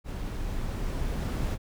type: noise with level ramp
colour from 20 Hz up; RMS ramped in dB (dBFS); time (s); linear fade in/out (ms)
brown; -34 to -28; 0.04-1.58; 50
effects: none